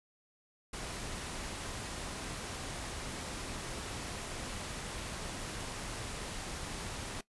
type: noise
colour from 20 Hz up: pink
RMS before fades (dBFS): -41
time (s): 0.73-7.21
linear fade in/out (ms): 5
effects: noise-tail reverb RT60 0.1 s tail -18 dB re dry + resampled to 24000 Hz